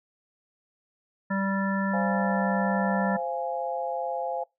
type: harmonic tone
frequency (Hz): 195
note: G3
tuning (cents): -9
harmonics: 1 / 3 / 5 / 7 / 9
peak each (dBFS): -26 / -34 / -34 / -36 / -33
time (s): 1.3-3.17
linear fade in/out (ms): 10
type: chord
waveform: sine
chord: F minor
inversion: second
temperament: equal with one note detuned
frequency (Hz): 523.3 / 688 / 830.6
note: C5 / F5 / Ab5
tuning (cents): 0 / -26 / 0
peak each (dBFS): -32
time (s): 1.93-4.44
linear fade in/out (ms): 10
effects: noise-tail reverb RT60 0.2 s tail -23 dB re dry